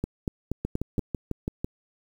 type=two click trains; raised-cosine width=3 ms; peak=-15 / -14 dBFS; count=7 / 5; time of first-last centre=0.65-1.645 / 0.04-0.992 s; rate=6.03 / 4.2 Hz; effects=8-bit